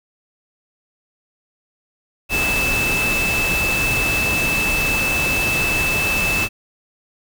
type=tone in noise; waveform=sine; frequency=2626 Hz; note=E7; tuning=7 cents flat; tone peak=-18 dBFS; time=2.29-6.49 s; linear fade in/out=50 ms; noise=pink; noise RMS=-23 dBFS; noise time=2.29-6.49 s; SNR=+2 dB; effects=none